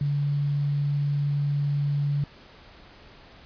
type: tone with quantisation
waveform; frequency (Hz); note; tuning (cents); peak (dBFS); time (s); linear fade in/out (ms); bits
sine; 143.6; D3; -39; -22; 0.01-2.24; 2; 8
effects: pink hiss -50 dBFS RMS until 3.45 s + resampled to 11025 Hz